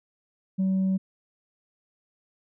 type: tone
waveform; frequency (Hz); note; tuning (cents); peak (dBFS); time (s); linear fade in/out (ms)
sine; 190; F#3; +46; -19; 0.58-0.98; 20
effects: tanh soft clip ceiling -20 dBFS